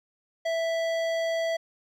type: tone with hard clipping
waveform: sine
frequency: 659.3 Hz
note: E5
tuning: in tune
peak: -27 dBFS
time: 0.45-1.57 s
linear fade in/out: 10 ms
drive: 14 dB
effects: none